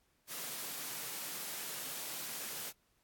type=high-pass noise; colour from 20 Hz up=white; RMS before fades=-42 dBFS; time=0.27-2.73 s; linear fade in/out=50 ms; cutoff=120 Hz; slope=96 dB/octave; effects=pink hiss -75 dBFS RMS until 3.03 s + AAC 64 kbps